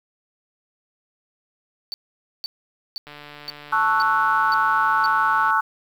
triangle tone bursts, 4533 Hz, C#8, 38 cents sharp, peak -26 dBFS, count 7, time 1.92-5.06 s, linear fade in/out 0 ms, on 20 ms, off 500 ms
click train, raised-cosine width 0.3 ms, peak -24 dBFS, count 359, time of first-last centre 3.07-5.505 s, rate 147 Hz
sine chord, F# minor seventh, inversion first, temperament equal, 880 / 1108.7 / 1318.5 / 1480 Hz, A5 / C#6 / E6 / F#6, 0 / 0 / 0 / 0 cents, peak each -22 dBFS, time 3.72-5.61 s, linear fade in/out 10 ms
effects 8-bit

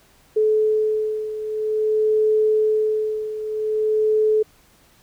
sine beating tone pair, 431.2 / 431.7 Hz, A4 / A4, -35 / -33 cents, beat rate 0.5 Hz, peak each -18 / -23 dBFS, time 0.36-4.43 s, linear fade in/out 10 ms, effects pink hiss -55 dBFS RMS until 5.02 s

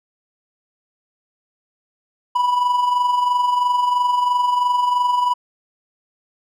triangle tone with amplitude modulation, 984 Hz, B5, 7 cents flat, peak -11 dBFS, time 2.35-5.34 s, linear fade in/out 10 ms, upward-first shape sine, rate 23 Hz, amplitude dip 50%, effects none

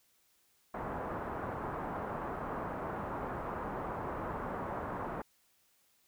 white low-pass noise, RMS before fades -39 dBFS, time 0.74-5.22 s, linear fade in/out 5 ms, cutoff 1200 Hz, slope 24 dB/octave, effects white hiss -71 dBFS RMS until 6.07 s

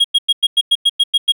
triangle tone bursts, 3278 Hz, G#7, 23 cents flat, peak -7 dBFS, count 10, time 0-1.322 s, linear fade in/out 10 ms, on 44 ms, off 98 ms, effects none

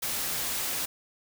white noise, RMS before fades -31 dBFS, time 0.02-0.86 s, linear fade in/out 10 ms, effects none

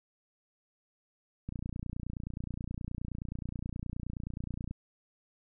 click train, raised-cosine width 5 ms, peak -25 dBFS, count 96, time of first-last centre 1.49-4.71 s, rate 29.5 Hz, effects none

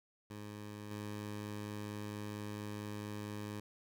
15% pulse tone with level steps, 104.4 Hz, G#2, 10 cents sharp, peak -39 / -35 dBFS, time 0.3-3.6 s, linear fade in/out 5 ms, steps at 0.91 s, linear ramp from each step 2 ms, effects none

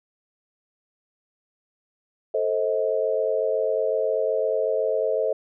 sine chord, A diminished, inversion none, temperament just, 440 / 528 / 633.6 Hz, A4 / C5 / Eb5, 0 / +16 / +31 cents, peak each -25 dBFS, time 2.34-5.33 s, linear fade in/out 5 ms, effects none

